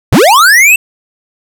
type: linear sweep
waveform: square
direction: up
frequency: 61.3 to 2714 Hz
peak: -3 dBFS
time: 0.12-0.76 s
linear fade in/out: 5 ms
effects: none